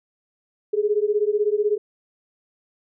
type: beating tone pair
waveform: sine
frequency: 410 / 426 Hz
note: G#4 / G#4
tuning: -22 / +44 cents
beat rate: 16 Hz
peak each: -21 dBFS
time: 0.73-1.78 s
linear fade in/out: 10 ms
effects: none